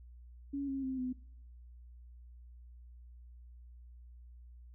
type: tone with pitch steps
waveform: sine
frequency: 279.9 / 270.8 / 262.1 / 253.6 Hz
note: C#4 / C#4 / C4 / B3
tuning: +17 / -40 / +3 / +46 cents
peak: -34 dBFS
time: 0.53-1.13 s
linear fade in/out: 10 ms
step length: 150 ms
effects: noise-tail reverb RT60 0.6 s tail -19 dB re dry + added 60 Hz sine -51 dBFS peak until 4.74 s